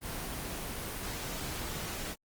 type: noise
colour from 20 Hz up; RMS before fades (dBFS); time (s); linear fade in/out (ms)
pink; -38; 0.01-2.16; 50
effects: Opus 24 kbps

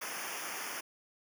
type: noise with comb filter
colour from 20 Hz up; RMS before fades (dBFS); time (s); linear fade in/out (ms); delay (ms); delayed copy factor
pink; -40; 0.01-0.81; 10; 0.25; -0.9
effects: high-pass 200 Hz 12 dB/octave

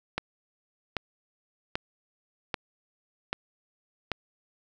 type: click train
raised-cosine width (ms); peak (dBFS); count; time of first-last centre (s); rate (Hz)
0.3; -12; 6; 0.18-4.117; 1.27
effects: none

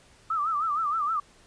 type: tone with vibrato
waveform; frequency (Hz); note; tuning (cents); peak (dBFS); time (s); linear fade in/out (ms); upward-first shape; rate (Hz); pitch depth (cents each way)
sine; 1244.5; D#6; 0; -24; 0.3-1.2; 5; sine; 6.4; 130
effects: pink hiss -57 dBFS RMS until 1.46 s + resampled to 22050 Hz

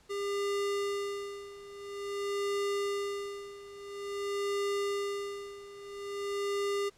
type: tone with tremolo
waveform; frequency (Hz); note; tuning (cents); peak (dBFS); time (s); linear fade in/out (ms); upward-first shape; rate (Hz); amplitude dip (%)
square; 402.1; G4; +44; -30; 0.09-6.9; 20; sine; 0.49; 85
effects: pink hiss -63 dBFS RMS until 6.97 s + low-pass 9000 Hz 12 dB/octave

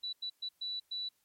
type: tone bursts at uneven times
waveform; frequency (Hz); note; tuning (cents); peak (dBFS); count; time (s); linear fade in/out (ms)
sine; 3951; B7; 0; -35; 5; 0.03-0.13 / 0.22-0.3 / 0.42-0.49 / 0.61-0.8 / 0.91-1.09; 10
effects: white hiss -75 dBFS RMS until 1.24 s + MP3 64 kbps

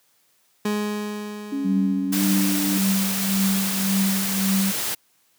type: tone with exponential decay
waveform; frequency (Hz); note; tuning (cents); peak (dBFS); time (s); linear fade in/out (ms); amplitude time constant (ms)
30% pulse; 208.9; G#3; +10; -18; 0.65-3.18; 5; 550
type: tone with pitch glide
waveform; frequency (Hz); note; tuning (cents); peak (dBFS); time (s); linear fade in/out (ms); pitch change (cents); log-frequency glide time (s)
sine; 277.2 to 295.4; C#4 to D4; 0 to +10; -23; 1.52-2.78; 5; +110; 2.08-2.19
type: tone with tremolo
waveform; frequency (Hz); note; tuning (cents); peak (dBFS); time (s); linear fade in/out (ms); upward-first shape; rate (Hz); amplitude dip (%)
sine; 193.8; G3; -20; -17; 1.64-4.72; 20; triangle; 1.8; 70
type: noise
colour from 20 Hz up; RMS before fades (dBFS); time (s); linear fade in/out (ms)
white; -26; 2.12-4.95; 10
effects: white hiss -63 dBFS RMS until 5.38 s + high-pass 100 Hz 12 dB/octave

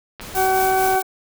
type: clicks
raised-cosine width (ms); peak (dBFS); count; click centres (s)
0.3; -18; 2; 0.197 / 0.206
type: noise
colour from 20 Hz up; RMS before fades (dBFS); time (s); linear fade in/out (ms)
pink; -35; 0.21-0.96; 2
type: harmonic tone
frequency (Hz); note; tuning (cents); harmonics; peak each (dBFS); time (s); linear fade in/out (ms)
378.6; F#4; +40; 1 / 2 / 3 / 4 / 6; -21 / -17 / -31 / -26 / -34; 0.34-1.03; 50
type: noise with tremolo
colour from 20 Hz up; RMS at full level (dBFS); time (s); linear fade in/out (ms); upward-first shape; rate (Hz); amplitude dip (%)
blue; -26; 0.35-1.02; 0; sine; 4.5; 45
effects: none

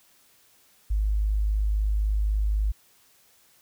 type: tone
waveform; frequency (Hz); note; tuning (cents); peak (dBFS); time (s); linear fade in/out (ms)
sine; 51.91; G#1; 0; -21; 0.9-2.72; 10
effects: white hiss -60 dBFS RMS until 3.61 s

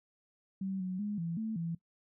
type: tone with pitch steps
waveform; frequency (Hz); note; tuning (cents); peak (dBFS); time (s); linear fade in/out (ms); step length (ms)
sine; 192.1 / 184.7 / 207.3 / 167.6 / 220.7 / 167; G3 / F#3 / G#3 / E3 / A3 / E3; -35 / -3 / -3 / +29 / +5 / +23; -33; 0.61-1.75; 5; 190
effects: noise-tail reverb RT60 0.1 s tail -19 dB re dry

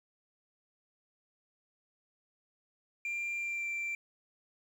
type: tone with pitch glide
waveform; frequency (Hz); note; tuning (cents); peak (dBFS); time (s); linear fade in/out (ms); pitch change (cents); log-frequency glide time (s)
sine; 2380 to 2353; D7 to D7; +22 to +3; -31; 3.05-3.95; 2; -19; 3.37-3.67
effects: tanh soft clip ceiling -32 dBFS + 10-bit

